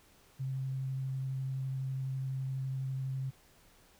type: tone with vibrato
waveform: sine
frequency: 132.8 Hz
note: C3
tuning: 26 cents sharp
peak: -33 dBFS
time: 0.39-3.31 s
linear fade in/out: 20 ms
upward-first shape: sine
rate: 12 Hz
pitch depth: 10 cents each way
effects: pink hiss -63 dBFS RMS until 3.99 s